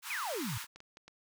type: high-pass noise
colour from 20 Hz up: pink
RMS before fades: -42 dBFS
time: 0.02-0.67 s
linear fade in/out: 50 ms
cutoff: 880 Hz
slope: 96 dB/octave
type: exponential sweep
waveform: sine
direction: down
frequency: 2637 to 99 Hz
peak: -35 dBFS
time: 0.1-0.58 s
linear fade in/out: 5 ms
type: clicks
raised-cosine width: 0.2 ms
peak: -34 dBFS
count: 5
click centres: 0.643 / 0.76 / 0.804 / 0.971 / 1.08 s
effects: none